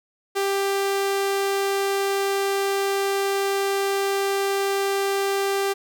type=tone; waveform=sawtooth; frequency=394.4 Hz; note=G4; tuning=11 cents sharp; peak=-17 dBFS; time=0.35-5.74 s; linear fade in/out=20 ms; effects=none